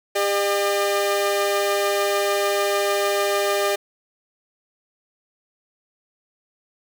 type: tone pair together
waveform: sawtooth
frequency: 400.7 / 604.4 Hz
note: G4 / D5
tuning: +38 / +50 cents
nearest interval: perfect fifth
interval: 712 cents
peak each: -18 dBFS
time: 0.15-3.76 s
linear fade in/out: 10 ms
effects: none